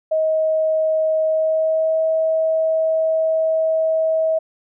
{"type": "tone with pitch glide", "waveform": "sine", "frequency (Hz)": [632, 640.8], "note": ["D#5", "E5"], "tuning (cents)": [27, -49], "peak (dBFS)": -15, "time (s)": [0.11, 4.39], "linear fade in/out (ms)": 10, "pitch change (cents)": 24, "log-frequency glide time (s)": [1.26, 2.02], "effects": []}